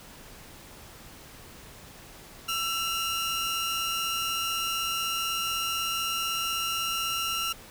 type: tone pair together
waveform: sawtooth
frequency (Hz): 1342 / 2844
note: E6 / F7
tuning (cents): +31 / +31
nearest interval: octave + minor second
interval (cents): 1300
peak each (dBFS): -27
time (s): 2.48-7.53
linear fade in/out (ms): 10
effects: pink hiss -48 dBFS RMS until 7.7 s